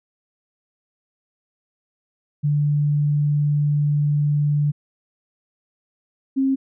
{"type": "tone pair in turn", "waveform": "sine", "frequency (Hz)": [146.83, 268.2], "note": ["D3", "C4"], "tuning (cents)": [0, 43], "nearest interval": "minor seventh", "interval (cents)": 1043, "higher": "second", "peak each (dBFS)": [-16, -16], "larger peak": "neither", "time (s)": [[2.43, 4.72], [6.36, 6.56]], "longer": "first", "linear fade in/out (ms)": 20, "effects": []}